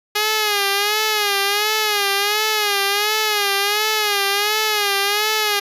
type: tone with vibrato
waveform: 5% pulse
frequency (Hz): 414.6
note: G#4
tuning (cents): -3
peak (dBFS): -5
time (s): 0.15-5.6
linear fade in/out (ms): 10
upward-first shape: sine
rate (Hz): 1.4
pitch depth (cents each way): 79
effects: resampled to 32000 Hz